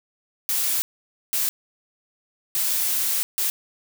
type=noise bursts at uneven times; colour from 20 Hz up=blue; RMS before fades=-23 dBFS; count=4; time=0.49-0.82 / 1.33-1.49 / 2.55-3.23 / 3.38-3.5 s; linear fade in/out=0 ms; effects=none